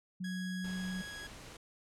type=tone with pitch glide; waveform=sine; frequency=183.8 to 185.19 Hz; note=F#3 to F#3; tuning=-11 to +2 cents; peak=-36 dBFS; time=0.2-1.02 s; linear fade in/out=10 ms; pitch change=+13 cents; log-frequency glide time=0.56-0.79 s
type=tone; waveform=sawtooth; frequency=1661.2 Hz; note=G#6; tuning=in tune; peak=-40 dBFS; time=0.24-1.27 s; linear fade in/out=5 ms
type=noise; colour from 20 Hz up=pink; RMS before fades=-50 dBFS; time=0.64-1.57 s; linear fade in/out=5 ms
effects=low-pass 9000 Hz 12 dB/octave